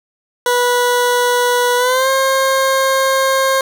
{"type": "tone with pitch glide", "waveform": "20% pulse", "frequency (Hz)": [489.5, 533.8], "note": ["B4", "C5"], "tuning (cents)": [-15, 35], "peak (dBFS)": -7, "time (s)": [0.46, 3.61], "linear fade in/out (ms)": 2, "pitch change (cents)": 150, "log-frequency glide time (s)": [1.77, 2.09], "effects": []}